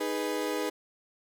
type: chord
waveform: 35% pulse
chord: G# minor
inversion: second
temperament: equal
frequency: 311.1 / 415.3 / 493.9 Hz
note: D#4 / G#4 / B4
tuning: 0 / 0 / 0 cents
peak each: -32 dBFS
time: 0-0.7 s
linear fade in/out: 10 ms
effects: none